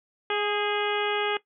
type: harmonic tone with a mistuned harmonic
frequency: 415.3 Hz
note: G#4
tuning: in tune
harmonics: 1 / 2 / 3 / 4 / 5 / 6 / 7 / 8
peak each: -28 / -31 / -33 / -34 / -35 / -36 / -36 / -37 dBFS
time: 0.3-1.37 s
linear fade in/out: 2 ms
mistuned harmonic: 4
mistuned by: -36 cents
effects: noise-tail reverb RT60 0.1 s tail -17 dB re dry